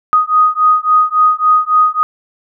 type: beating tone pair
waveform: sine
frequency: 1244.5 / 1248.1 Hz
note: D#6 / D#6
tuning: 0 / +5 cents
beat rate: 3.6 Hz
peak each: -11 dBFS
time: 0.13-2.03 s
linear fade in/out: 0 ms
effects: none